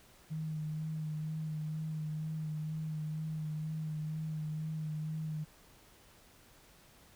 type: tone with vibrato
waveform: sine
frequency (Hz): 155.56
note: D#3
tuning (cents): 0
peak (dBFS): -35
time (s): 0.3-5.45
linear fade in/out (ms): 20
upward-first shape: sine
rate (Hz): 2.1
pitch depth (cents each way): 22
effects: pink hiss -61 dBFS RMS until 7.15 s